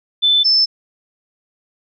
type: tone pair in turn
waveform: sine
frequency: 3520 / 5274 Hz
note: A7 / E8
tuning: 0 / 0 cents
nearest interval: perfect fifth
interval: 700 cents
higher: second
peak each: -10 dBFS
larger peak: neither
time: 0.22-0.44 / 0.44-0.66 s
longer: neither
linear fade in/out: 20 ms
effects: none